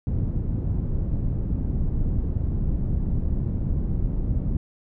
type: low-pass noise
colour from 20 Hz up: pink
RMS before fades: -24 dBFS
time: 0.07-4.57 s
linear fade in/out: 2 ms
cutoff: 170 Hz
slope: 12 dB/octave
effects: none